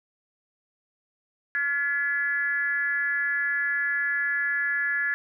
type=tone with frequency modulation; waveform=sine; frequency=1704 Hz; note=G#6; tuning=44 cents sharp; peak=-23 dBFS; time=1.55-5.14 s; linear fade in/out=0 ms; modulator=296 Hz; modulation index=0.63; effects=none